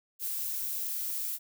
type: noise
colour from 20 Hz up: violet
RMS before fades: -34 dBFS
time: 0.19-1.39 s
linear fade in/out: 50 ms
effects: none